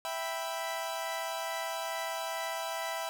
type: chord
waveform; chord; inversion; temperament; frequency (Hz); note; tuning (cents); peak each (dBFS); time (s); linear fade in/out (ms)
sawtooth; E minor; none; equal; 659.3 / 784 / 987.8; E5 / G5 / B5; 0 / 0 / 0; -33 / -36 / -35; 0.05-3.09; 0
effects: none